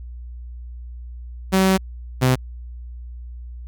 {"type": "tone pair in turn", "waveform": "sawtooth", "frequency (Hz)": [189.9, 128.33], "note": ["F#3", "C3"], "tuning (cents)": [45, -33], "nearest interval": "perfect fifth", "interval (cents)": 678, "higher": "first", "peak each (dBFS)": -10, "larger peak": "neither", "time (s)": [[1.52, 1.78], [2.21, 2.36]], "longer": "first", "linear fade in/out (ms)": 20, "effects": ["added 60 Hz sine -32 dBFS peak until 3.67 s"]}